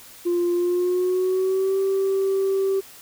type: tone with pitch glide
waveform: sine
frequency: 349.2 to 387.5 Hz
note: F4 to G4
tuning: 0 to -20 cents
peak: -17 dBFS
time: 0.25-2.81 s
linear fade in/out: 20 ms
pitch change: +180 cents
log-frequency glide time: 0.53-1.78 s
effects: tanh soft clip ceiling -16 dBFS + white hiss -45 dBFS RMS until 3.01 s